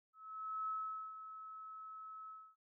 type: tone with ADSR envelope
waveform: sine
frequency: 1294 Hz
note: E6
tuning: 32 cents flat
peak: -37 dBFS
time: 0.13-2.56 s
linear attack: 550 ms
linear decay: 450 ms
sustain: -11 dB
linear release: 270 ms
effects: none